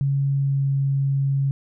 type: tone with pitch glide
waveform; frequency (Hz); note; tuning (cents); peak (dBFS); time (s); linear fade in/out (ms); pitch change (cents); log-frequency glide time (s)
sine; 138.7 to 137.66; C#3 to C#3; +1 to -12; -18; 0.01-1.51; 0; -13; 0.32-0.68
effects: none